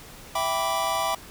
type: chord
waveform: square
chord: E minor seventh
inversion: none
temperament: equal with one note detuned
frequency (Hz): 659.3 / 784 / 987.8 / 1165.9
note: E5 / G5 / B5 / D6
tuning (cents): 0 / 0 / 0 / -13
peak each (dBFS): -30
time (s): 0.35-1.15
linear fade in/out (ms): 5
effects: pink hiss -45 dBFS RMS until 1.3 s